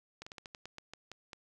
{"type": "slowing click train", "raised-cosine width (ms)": 0.2, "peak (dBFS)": -28, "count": 11, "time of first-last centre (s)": [0.22, 1.332], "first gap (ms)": 45, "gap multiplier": 1.19, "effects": []}